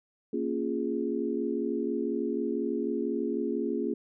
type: chord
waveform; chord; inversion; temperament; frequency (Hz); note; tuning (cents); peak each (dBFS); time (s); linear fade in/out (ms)
sine; Bb minor seventh; none; equal; 233.1 / 277.2 / 349.2 / 415.3; Bb3 / Db4 / F4 / Ab4; 0 / 0 / 0 / 0; -33; 0.33-3.94; 5
effects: none